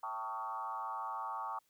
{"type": "tone with frequency modulation", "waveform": "sine", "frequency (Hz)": 1011, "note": "B5", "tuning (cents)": 40, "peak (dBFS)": -37, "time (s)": [0.03, 1.59], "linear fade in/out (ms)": 5, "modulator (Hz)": 114, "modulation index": 2.1, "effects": ["white hiss -75 dBFS RMS until 1.69 s"]}